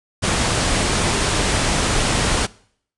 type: low-pass noise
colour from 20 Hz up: pink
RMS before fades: -19 dBFS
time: 0.22-2.47 s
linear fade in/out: 20 ms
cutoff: 10000 Hz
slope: 96 dB/octave
effects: noise-tail reverb RT60 0.6 s tail -22 dB re dry